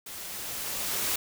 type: noise with level ramp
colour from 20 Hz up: white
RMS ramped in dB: -41 to -28 dBFS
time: 0.06-1.16 s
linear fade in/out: 5 ms
effects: none